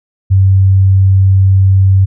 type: tone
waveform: sine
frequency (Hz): 96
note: G2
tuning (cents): -36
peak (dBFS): -4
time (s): 0.3-2.06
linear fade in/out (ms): 20
effects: none